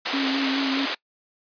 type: band-pass noise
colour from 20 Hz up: white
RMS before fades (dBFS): -28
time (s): 0.05-0.95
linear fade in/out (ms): 10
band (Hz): 300 to 4500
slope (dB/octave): 24
type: tone with vibrato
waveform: sine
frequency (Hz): 271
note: C#4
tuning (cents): -39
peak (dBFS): -23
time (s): 0.13-0.86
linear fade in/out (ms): 10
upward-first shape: sine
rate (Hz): 4.8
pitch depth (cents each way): 27
effects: noise-tail reverb RT60 0.1 s tail -23 dB re dry + resampled to 11025 Hz